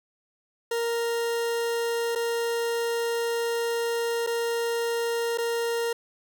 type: tone with dropouts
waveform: 40% pulse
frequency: 466.2 Hz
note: A#4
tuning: in tune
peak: -24 dBFS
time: 0.71-5.93 s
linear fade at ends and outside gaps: 5 ms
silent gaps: 2.152-2.157 / 4.266-4.271 / 5.376-5.383 s
effects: none